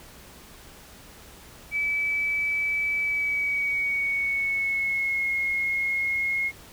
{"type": "tone with pitch glide", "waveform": "sine", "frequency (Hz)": [2300, 2158], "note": ["D7", "C#7"], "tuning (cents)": [-37, -47], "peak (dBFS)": -23, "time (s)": [1.71, 6.52], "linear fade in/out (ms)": 50, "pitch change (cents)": -110, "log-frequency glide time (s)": [3, 5.3], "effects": ["added 60 Hz sine -56 dBFS peak until 6.72 s", "pink hiss -48 dBFS RMS until 6.72 s"]}